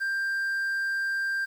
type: tone with quantisation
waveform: triangle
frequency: 1585 Hz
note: G6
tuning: 19 cents sharp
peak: -24 dBFS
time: 0-1.46 s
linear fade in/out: 20 ms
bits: 9
effects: none